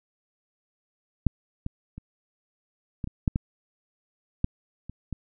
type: clicks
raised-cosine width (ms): 5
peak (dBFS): -7 / -18 / -26 / -18 / -22 / -9 / -12 / -10 / -25 / -20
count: 10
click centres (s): 1.267 / 1.664 / 1.98 / 3.042 / 3.074 / 3.278 / 3.359 / 4.444 / 4.896 / 5.127
effects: none